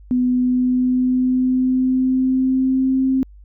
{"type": "tone with pitch glide", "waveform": "sine", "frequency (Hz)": [250, 263.6], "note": ["B3", "C4"], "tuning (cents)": [21, 13], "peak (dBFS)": -14, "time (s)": [0.11, 3.23], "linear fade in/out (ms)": 0, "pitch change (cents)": 92, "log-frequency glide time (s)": [0.3, 3.04], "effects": ["added 50 Hz sine -40 dBFS peak until 3.44 s"]}